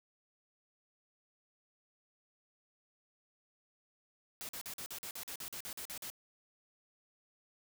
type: noise bursts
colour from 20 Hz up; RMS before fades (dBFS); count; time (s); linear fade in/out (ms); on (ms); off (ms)
white; -44; 14; 4.41-6.101; 0; 79; 45
effects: none